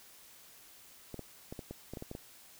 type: clicks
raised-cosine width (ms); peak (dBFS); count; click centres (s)
2; -28; 10; 1.143 / 1.193 / 1.525 / 1.592 / 1.71 / 1.936 / 1.972 / 2.024 / 2.114 / 2.151
effects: white hiss -57 dBFS RMS until 2.59 s